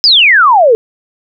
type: exponential sweep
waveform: sine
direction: down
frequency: 5200 to 428.9 Hz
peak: -3 dBFS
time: 0.04-0.75 s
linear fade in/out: 0 ms
effects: none